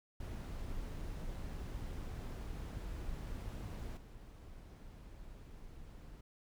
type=noise with level steps; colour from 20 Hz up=brown; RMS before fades=-43 / -52 dBFS; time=0.2-6.21 s; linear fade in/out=5 ms; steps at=3.97 s; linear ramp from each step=2 ms; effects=none